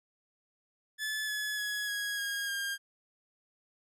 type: tone with pitch steps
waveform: sawtooth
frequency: 1730 / 1705.2 / 1680.8 / 1656.7 / 1632.9 / 1609.5 Hz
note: A6 / G#6 / G#6 / G#6 / G#6 / G6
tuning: -30 / +45 / +20 / -5 / -30 / +45 cents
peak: -29 dBFS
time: 0.98-2.78 s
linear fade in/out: 50 ms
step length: 300 ms
effects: resampled to 32000 Hz